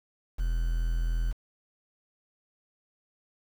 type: tone with quantisation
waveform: triangle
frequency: 41.59 Hz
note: E1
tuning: 16 cents sharp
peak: -23 dBFS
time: 0.38-1.33 s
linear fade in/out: 20 ms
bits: 8
effects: none